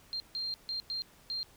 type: tone bursts at uneven times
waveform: sine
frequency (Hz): 4186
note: C8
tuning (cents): 0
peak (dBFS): -33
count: 5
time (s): 0.13-0.2 / 0.35-0.54 / 0.69-0.8 / 0.9-1.02 / 1.3-1.43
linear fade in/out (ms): 0
effects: pink hiss -60 dBFS RMS until 1.56 s